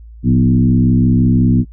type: tone with frequency modulation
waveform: sine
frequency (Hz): 174.61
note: F3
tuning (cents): 0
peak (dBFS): -8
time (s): 0.23-1.65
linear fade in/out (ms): 50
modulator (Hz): 65.6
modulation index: 1.5
effects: noise-tail reverb RT60 0.1 s tail -25 dB re dry + added 56 Hz sine -33 dBFS peak until 1.72 s